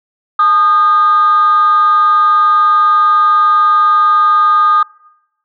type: tone with frequency modulation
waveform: sine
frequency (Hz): 1227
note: D#6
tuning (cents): -25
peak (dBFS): -5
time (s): 0.39-4.83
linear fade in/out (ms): 5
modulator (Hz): 362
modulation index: 0.27
effects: noise-tail reverb RT60 0.9 s tail -25 dB re dry + tanh soft clip ceiling -3 dBFS